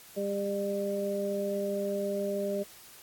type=harmonic tone; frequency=200 Hz; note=G3; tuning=35 cents sharp; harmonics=1 / 2 / 3; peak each=-35 / -33 / -32 dBFS; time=0.16-2.64 s; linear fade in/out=20 ms; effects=white hiss -52 dBFS RMS until 3.02 s + AAC 64 kbps